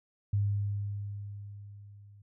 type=tone with level ramp; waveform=sine; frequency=101.6 Hz; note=G#2; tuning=38 cents flat; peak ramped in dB=-24 to -52 dBFS; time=0.33-2.22 s; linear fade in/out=5 ms; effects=none

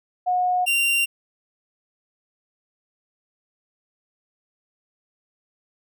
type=tone pair in turn; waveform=sine / 45% pulse; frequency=726 / 2770 Hz; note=F#5 / F7; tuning=-33 / -15 cents; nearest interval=octave + major seventh; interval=2318 cents; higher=second; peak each=-18 dBFS; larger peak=neither; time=0.26-0.66 / 0.66-1.06 s; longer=neither; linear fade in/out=20 ms; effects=none

